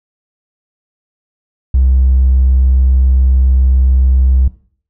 triangle tone, 64.8 Hz, C2, 16 cents flat, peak -3 dBFS, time 1.74-4.48 s, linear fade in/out 5 ms, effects noise-tail reverb RT60 0.5 s tail -21 dB re dry + tanh soft clip ceiling -3 dBFS

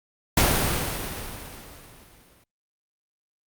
pink noise with exponential decay, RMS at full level -18 dBFS, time 0.37-2.44 s, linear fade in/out 5 ms, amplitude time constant 450 ms, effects Opus 48 kbps

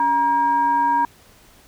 sine tone with frequency modulation, 947 Hz, A#5, 27 cents sharp, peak -15 dBFS, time 0-1.05 s, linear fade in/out 2 ms, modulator 666 Hz, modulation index 0.4, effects pink hiss -51 dBFS RMS until 1.67 s

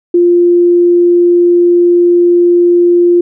sine tone, 349.2 Hz, F4, in tune, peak -4 dBFS, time 0.14-3.21 s, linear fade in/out 5 ms, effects none

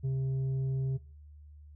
sine tone with tanh clipping, 133.3 Hz, C3, 33 cents sharp, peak -29 dBFS, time 0.03-0.98 s, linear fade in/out 20 ms, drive 4 dB, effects noise-tail reverb RT60 0.4 s tail -20 dB re dry + added 74 Hz sine -49 dBFS peak until 1.75 s

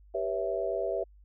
sine chord, C# half-diminished seventh, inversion second, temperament equal with one note detuned, 392 / 485.4 / 554.4 / 659.3 Hz, G4 / B4 / C#5 / E5, 0 / -30 / 0 / 0 cents, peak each -34 / -35 / -35 / -32 dBFS, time 0.14-1.04 s, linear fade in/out 10 ms, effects added 50 Hz sine -53 dBFS peak until 1.24 s

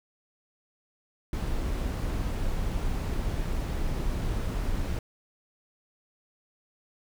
brown noise, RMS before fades -29 dBFS, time 1.33-4.99 s, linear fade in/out 2 ms, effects none

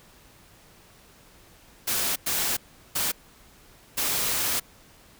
white noise bursts at uneven times, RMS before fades -26 dBFS, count 4, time 1.87-2.16 / 2.26-2.57 / 2.95-3.12 / 3.97-4.6 s, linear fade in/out 10 ms, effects pink hiss -54 dBFS RMS until 5.19 s

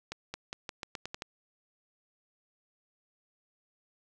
accelerating click train, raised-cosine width 0.2 ms, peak -20 dBFS, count 9, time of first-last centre 0.12-1.221 s, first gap 220 ms, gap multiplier 0.86, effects none

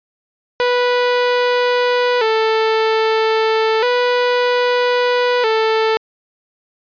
sawtooth tone with vibrato, 466.2 Hz, A#4, in tune, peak -9 dBFS, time 0.6-5.97 s, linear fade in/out 0 ms, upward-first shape square, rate 0.31 Hz, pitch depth 92 cents each way, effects resampled to 11025 Hz

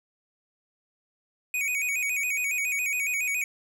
square tone with vibrato, 2364 Hz, D7, 11 cents sharp, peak -26 dBFS, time 1.54-3.44 s, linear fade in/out 2 ms, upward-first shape square, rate 7.2 Hz, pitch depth 88 cents each way, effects none

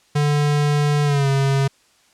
square tone with pitch glide, 146.83 to 137 Hz, D3 to C#3, 0 to -20 cents, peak -16 dBFS, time 0.15-1.68 s, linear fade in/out 10 ms, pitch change -120 cents, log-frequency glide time 1.04-1.28 s, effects white hiss -57 dBFS RMS until 2.13 s + low-pass 8000 Hz 12 dB/octave

